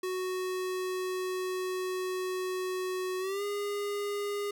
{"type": "tone with pitch glide", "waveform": "square", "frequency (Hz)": [370, 408.2], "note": ["F#4", "G#4"], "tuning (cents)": [0, -30], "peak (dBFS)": -32, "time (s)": [0.03, 4.51], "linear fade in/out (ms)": 5, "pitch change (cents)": 170, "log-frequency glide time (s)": [3.19, 3.43], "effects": ["11-bit"]}